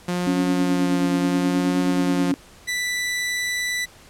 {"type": "tone with vibrato", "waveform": "sawtooth", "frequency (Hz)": 177.3, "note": "F3", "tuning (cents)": 26, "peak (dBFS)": -18, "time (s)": [0.08, 2.32], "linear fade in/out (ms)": 5, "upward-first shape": "triangle", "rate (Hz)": 0.73, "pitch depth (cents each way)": 22}
{"type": "tone with tremolo", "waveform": "sine", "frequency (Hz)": 277.2, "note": "C#4", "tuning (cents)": 0, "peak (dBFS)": -17, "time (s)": [0.27, 2.34], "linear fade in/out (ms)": 0, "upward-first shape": "triangle", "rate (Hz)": 9.4, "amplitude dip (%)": 60}
{"type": "tone", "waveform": "sawtooth", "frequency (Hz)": 1978, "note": "B6", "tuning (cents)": 2, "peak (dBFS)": -19, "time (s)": [2.67, 3.86], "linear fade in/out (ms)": 20}
{"effects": ["pink hiss -48 dBFS RMS until 4.09 s", "low-pass 11000 Hz 12 dB/octave"]}